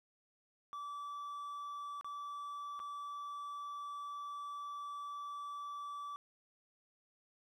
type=tone with dropouts; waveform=triangle; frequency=1157 Hz; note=D6; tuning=26 cents flat; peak=-40 dBFS; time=0.73-6.16 s; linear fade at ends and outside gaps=0 ms; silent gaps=2.011-2.045 / 2.793-2.8 s; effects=none